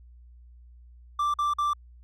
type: tone bursts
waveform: triangle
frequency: 1174.7 Hz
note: D6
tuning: in tune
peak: -21 dBFS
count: 3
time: 1.19-1.734 s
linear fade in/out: 5 ms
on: 150 ms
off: 47 ms
effects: added 60 Hz sine -48 dBFS peak until 2.03 s